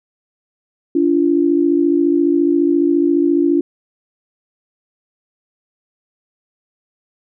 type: tone pair together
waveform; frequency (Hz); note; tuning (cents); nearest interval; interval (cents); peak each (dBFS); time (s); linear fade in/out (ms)
sine; 288 / 342.5; D4 / F4; -34 / -34; minor third; 300; -14; 0.95-3.61; 5
effects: none